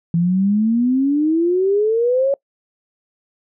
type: exponential sweep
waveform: sine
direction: up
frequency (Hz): 165.9 to 562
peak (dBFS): -13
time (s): 0.14-2.34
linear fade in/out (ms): 2
effects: noise-tail reverb RT60 0.1 s tail -23 dB re dry